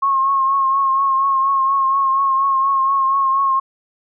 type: tone with vibrato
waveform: sine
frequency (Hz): 1083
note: C#6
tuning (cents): -41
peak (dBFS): -13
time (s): 0.02-3.6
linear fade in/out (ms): 10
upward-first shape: triangle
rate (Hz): 4.2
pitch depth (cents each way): 40
effects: none